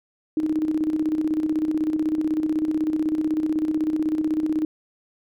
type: tone with tremolo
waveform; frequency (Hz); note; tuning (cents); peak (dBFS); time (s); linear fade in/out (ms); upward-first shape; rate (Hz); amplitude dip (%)
sine; 310.9; D#4; -1; -18; 0.37-4.65; 2; square; 16; 55
effects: none